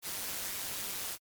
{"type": "noise with amplitude modulation", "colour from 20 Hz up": "white", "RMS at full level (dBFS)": -35, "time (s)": [0.02, 1.18], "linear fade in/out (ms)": 50, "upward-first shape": "sine", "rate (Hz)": 195, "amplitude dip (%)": 65, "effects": ["MP3 96 kbps"]}